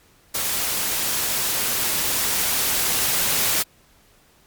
white noise with level ramp, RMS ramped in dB -24 to -20 dBFS, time 0.34-3.63 s, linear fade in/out 10 ms, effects pink hiss -56 dBFS RMS until 4.46 s + MP3 96 kbps

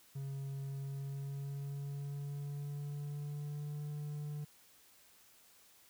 triangle tone with pitch glide, 137.3 to 148.01 Hz, C#3 to D3, -16 to +14 cents, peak -37 dBFS, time 0.15-4.45 s, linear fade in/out 10 ms, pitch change +130 cents, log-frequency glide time 0.78-3.87 s, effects white hiss -64 dBFS RMS until 5.89 s

